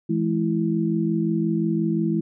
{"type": "tone cluster", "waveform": "sine", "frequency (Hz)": [165.8, 211.5, 331.2], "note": ["E3", "G#3", "E4"], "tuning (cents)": [10, 32, 8], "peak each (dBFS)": -24, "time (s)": [0.09, 2.21], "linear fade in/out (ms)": 10, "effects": []}